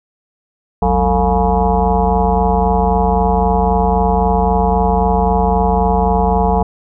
sine tone with frequency modulation, 446.6 Hz, A4, 26 cents sharp, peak -10 dBFS, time 0.82-6.63 s, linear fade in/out 5 ms, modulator 131 Hz, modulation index 3.7, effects none

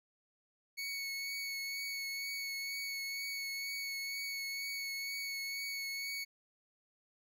25% pulse tone with vibrato, 2217 Hz, C#7, in tune, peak -34 dBFS, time 0.77-6.25 s, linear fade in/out 20 ms, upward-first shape triangle, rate 2.1 Hz, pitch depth 20 cents each way, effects none

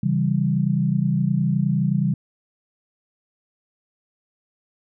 sine chord, C# diminished, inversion none, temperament equal with one note detuned, 136.76 / 164.81 / 196 Hz, C#3 / E3 / G3, -23 / 0 / 0 cents, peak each -22 dBFS, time 0.03-2.14 s, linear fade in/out 5 ms, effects none

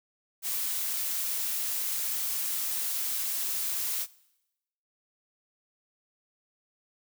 blue noise, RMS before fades -31 dBFS, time 0.42-4.07 s, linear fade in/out 50 ms, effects noise-tail reverb RT60 0.9 s tail -21 dB re dry

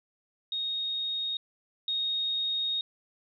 sine tone pair in turn, 3729 / 3729 Hz, A#7 / A#7, 0 / 0 cents, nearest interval unison, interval 0 cents, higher neither, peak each -29 / -27 dBFS, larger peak second, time 0.52-1.37 / 1.88-2.81 s, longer second, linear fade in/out 2 ms, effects none

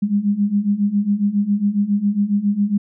sine beating tone pair, 199.5 / 206.8 Hz, G3 / G#3, +31 / -7 cents, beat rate 7.3 Hz, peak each -20 / -17 dBFS, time 0.02-2.78 s, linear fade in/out 10 ms, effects none

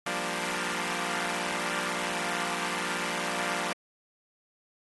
5% pulse chord, G minor seventh, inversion third, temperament equal, 174.61 / 196 / 233.1 / 293.7 Hz, F3 / G3 / Bb3 / D4, 0 / 0 / 0 / 0 cents, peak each -23 / -26 / -24 / -25 dBFS, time 0.06-3.73 s, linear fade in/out 5 ms, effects AAC 32 kbps

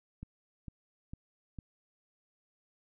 click train, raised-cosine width 5 ms, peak -30 dBFS, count 4, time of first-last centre 0.23-1.587 s, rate 2.21 Hz, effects none

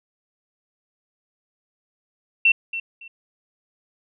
sine tone with echo, 2703 Hz, E7, 43 cents sharp, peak -12 dBFS, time 2.45-2.52 s, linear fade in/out 5 ms, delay 280 ms, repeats 2, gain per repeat -13 dB, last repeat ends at 3.08 s, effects none

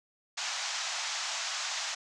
white band-pass noise, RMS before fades -35 dBFS, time 0.37-1.95 s, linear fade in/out 10 ms, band 660 to 7000 Hz, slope 48 dB/octave, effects none

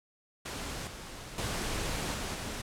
pink noise with level steps, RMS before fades -38 / -44 / -34 / -36 / -38 dBFS, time 0.45-2.62 s, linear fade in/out 10 ms, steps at 0.87 / 1.38 / 2.14 / 2.34 s, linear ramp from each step 2 ms, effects low-pass 10000 Hz 12 dB/octave

